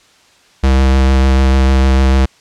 square tone with vibrato, 66.2 Hz, C2, 21 cents sharp, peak -8 dBFS, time 0.63-2.26 s, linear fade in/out 10 ms, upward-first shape sine, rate 6.7 Hz, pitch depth 15 cents each way, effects white hiss -48 dBFS RMS until 2.4 s + low-pass 6000 Hz 12 dB/octave

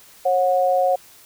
sine tone pair together, 544 / 730 Hz, C#5 / F#5, -33 / -24 cents, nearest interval perfect fourth, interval 509 cents, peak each -18 dBFS, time 0.25-0.96 s, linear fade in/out 10 ms, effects white hiss -48 dBFS RMS until 1.25 s

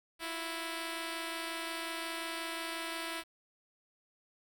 5% pulse tone pair together, 329.6 / 355.2 Hz, E4 / F4, 0 / +29 cents, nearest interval minor second, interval 129 cents, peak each -26 / -35 dBFS, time 0.19-3.24 s, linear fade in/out 50 ms, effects 10-bit

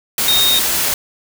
sine tone in noise, 3713 Hz, A#7, 8 cents flat, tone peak -12 dBFS, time 0.28-0.59 s, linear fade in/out 2 ms, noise white, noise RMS -17 dBFS, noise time 0.18-0.94 s, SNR +2 dB, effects none

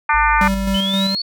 harmonic tone, 299 Hz, D4, 31 cents sharp, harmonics 3 / 4 / 5 / 6 / 7 / 8, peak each -16 / -18 / -20 / -22 / -23 / -24 dBFS, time 0.09-0.48 s, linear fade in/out 5 ms
sine tone, 52.7 Hz, G#1, 26 cents sharp, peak -22 dBFS, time 0.13-0.77 s, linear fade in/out 20 ms
square tone with tremolo, 194.5 Hz, G3, 13 cents flat, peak -17 dBFS, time 0.41-1.15 s, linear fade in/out 2 ms, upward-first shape square, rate 3.8 Hz, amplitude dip 35%
sine linear sweep, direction up, 2960 to 4484 Hz, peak -19 dBFS, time 0.74-1.22 s, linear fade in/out 5 ms
effects none

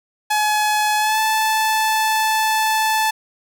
sawtooth tone with pitch glide, 848 to 874.4 Hz, G#5 to A5, +36 to -11 cents, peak -12 dBFS, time 0.3-3.11 s, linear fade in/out 10 ms, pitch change +53 cents, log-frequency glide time 0.98-1.2 s, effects none

